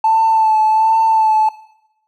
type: tone with vibrato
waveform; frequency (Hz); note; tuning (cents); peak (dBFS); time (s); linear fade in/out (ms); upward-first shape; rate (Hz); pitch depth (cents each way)
triangle; 880; A5; 0; -6; 0.04-1.49; 5; sine; 1.3; 26
effects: noise-tail reverb RT60 0.8 s tail -19 dB re dry + tanh soft clip ceiling -7 dBFS